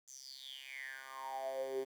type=tone with high-pass filter sweep; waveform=10% pulse; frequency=133.5 Hz; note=C3; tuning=35 cents sharp; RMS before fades=-44 dBFS; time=0.07-1.85 s; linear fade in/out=20 ms; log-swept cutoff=6800 to 350 Hz; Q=9.8; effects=11-bit